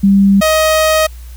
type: tone pair in turn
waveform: sine / sawtooth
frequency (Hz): 197.2 / 628.4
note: G3 / D#5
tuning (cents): +11 / +17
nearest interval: octave + minor sixth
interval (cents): 2006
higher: second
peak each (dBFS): -5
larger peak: neither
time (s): 0.03-0.41 / 0.41-1.07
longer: second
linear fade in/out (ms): 10
effects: added 60 Hz sine -28 dBFS peak until 1.36 s + white hiss -44 dBFS RMS until 1.36 s